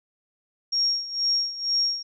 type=tone with tremolo; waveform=sine; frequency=5570 Hz; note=F8; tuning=5 cents flat; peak=-19 dBFS; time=0.72-2.03 s; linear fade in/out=10 ms; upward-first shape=sine; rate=2.1 Hz; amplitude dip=80%; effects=none